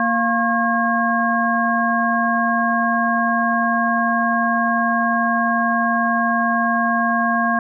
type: harmonic tone with a mistuned harmonic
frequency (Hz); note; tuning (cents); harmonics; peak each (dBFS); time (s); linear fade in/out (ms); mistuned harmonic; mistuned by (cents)
232.2; A#3; -7; 1 / 3 / 5 / 7; -21 / -21 / -21 / -21; 0-7.59; 2; 5; -120
effects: none